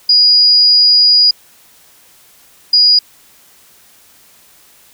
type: tone bursts at uneven times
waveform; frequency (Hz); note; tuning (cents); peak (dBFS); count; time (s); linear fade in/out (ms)
sine; 4895; D#8; -29; -5; 2; 0.09-1.31 / 2.73-2.99; 5
effects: white hiss -46 dBFS RMS until 4.93 s